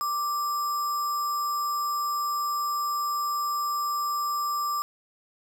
sine tone with sample-and-hold, 1174.7 Hz, D6, in tune, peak -25 dBFS, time 0.01-4.82 s, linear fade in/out 0 ms, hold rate 6300 Hz, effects none

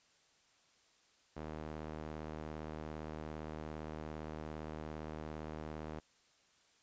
sawtooth tone with band-pass filter, 77.5 Hz, D#2, 6 cents flat, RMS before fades -45 dBFS, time 1.36-6 s, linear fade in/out 10 ms, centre 540 Hz, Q 0.52, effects white hiss -70 dBFS RMS until 6.82 s + resampled to 16000 Hz

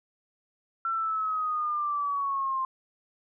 sine linear sweep, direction down, 1354 to 1046.5 Hz, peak -26 dBFS, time 0.85-2.65 s, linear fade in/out 2 ms, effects none

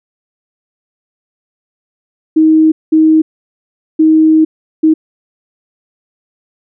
sine tone bursts at uneven times, 315.4 Hz, D#4, 24 cents sharp, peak -4 dBFS, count 4, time 2.36-2.72 / 2.92-3.22 / 3.99-4.45 / 4.83-4.94 s, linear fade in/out 10 ms, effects none

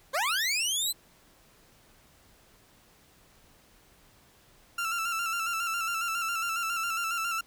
20% pulse linear sweep, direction up, 488.6 to 4126 Hz, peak -21 dBFS, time 0.13-0.93 s, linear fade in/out 20 ms
30% pulse tone with vibrato, 1355 Hz, E6, 47 cents sharp, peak -26 dBFS, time 4.78-7.41 s, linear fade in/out 5 ms, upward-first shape square, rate 7.3 Hz, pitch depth 43 cents each way
effects pink hiss -60 dBFS RMS until 7.46 s

